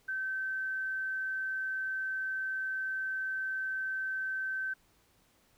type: tone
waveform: sine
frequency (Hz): 1543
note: G6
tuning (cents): -28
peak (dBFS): -32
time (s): 0.08-4.74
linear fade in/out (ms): 10
effects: pink hiss -68 dBFS RMS until 5.57 s